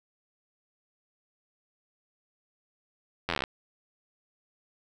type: slowing click train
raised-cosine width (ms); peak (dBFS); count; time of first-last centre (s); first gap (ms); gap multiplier
0.3; -12; 12; 3.29-3.438; 11; 1.04
effects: none